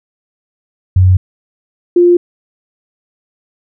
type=tone pair in turn; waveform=sine; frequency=92.5 / 350.7 Hz; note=F#2 / F4; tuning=0 / +7 cents; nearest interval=octave + major seventh; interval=2307 cents; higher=second; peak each=-4 dBFS; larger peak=neither; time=0.96-1.17 / 1.96-2.17 s; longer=neither; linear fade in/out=5 ms; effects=none